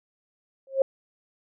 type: tone with exponential growth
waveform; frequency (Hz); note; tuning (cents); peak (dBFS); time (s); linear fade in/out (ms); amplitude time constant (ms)
sine; 537; C5; +45; -13; 0.67-0.82; 2; 32
effects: none